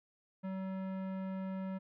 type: tone with tanh clipping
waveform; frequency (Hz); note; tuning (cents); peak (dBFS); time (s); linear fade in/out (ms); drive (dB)
sine; 190; F#3; +46; -39; 0.43-1.79; 20; 17
effects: none